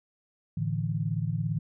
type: chord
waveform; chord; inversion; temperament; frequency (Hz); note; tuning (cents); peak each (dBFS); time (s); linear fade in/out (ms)
sine; A suspended fourth; none; equal; 110 / 146.83 / 164.81; A2 / D3 / E3; 0 / 0 / 0; -31; 0.57-1.59; 5
effects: none